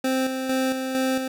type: tone with tremolo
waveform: 25% pulse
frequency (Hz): 261.6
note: C4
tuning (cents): 0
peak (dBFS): -17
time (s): 0.04-1.28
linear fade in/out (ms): 5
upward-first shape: square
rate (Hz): 2.2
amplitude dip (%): 45
effects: none